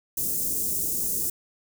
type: band-stop noise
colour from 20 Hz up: white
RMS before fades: -27 dBFS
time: 0.17-1.3 s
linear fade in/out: 5 ms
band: 430 to 6900 Hz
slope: 24 dB/octave
effects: none